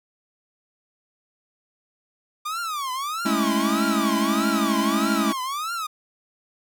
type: tone with vibrato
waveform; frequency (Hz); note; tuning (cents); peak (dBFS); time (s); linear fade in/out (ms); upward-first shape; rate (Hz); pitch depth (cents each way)
45% pulse; 1188; D6; +20; -26; 2.45-5.87; 10; triangle; 1.6; 300
type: chord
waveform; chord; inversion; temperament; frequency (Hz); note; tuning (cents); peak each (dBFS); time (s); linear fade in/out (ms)
square; A major seventh; third; equal; 207.7 / 220 / 277.2 / 329.6; G#3 / A3 / C#4 / E4; 0 / 0 / 0 / 0; -27; 3.25-5.33; 10
effects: none